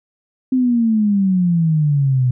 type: exponential sweep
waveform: sine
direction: down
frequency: 261.6 to 123.47 Hz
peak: -12 dBFS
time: 0.52-2.31 s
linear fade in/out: 5 ms
effects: none